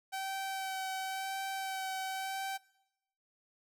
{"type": "tone with vibrato", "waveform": "sawtooth", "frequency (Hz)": 768, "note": "G5", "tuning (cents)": -36, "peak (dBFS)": -32, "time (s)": [0.12, 2.58], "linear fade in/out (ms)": 20, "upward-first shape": "sine", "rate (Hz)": 0.95, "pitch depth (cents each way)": 15, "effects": ["noise-tail reverb RT60 0.9 s tail -22 dB re dry"]}